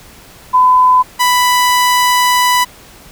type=tone pair in turn; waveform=sine / sawtooth; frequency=1009 / 991.1 Hz; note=B5 / B5; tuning=+37 / +6 cents; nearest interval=unison; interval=31 cents; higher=first; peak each=-5 dBFS; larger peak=neither; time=0.53-1.03 / 1.19-2.65 s; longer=second; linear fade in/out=20 ms; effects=pink hiss -39 dBFS RMS until 3.11 s